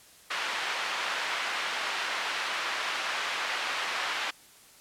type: band-pass noise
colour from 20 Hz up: pink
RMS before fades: -32 dBFS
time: 0.3-4.31 s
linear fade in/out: 10 ms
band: 1100 to 3300 Hz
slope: 12 dB/octave
effects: white hiss -55 dBFS RMS until 4.8 s + low-pass 12000 Hz 12 dB/octave